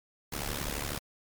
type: noise with amplitude modulation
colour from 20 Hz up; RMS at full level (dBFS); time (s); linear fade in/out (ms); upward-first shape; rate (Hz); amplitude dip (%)
pink; -31; 0.32-0.99; 10; sine; 72.1; 90
effects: MP3 96 kbps